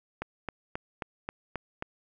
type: click train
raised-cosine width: 0.5 ms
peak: -18 dBFS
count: 7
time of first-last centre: 0.22-1.824 s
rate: 3.74 Hz
effects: none